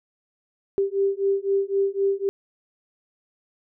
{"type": "beating tone pair", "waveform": "sine", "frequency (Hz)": [392, 395.9], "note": ["G4", "G4"], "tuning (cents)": [0, 17], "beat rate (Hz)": 3.9, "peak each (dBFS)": -23, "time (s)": [0.78, 2.29], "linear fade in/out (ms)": 0, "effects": []}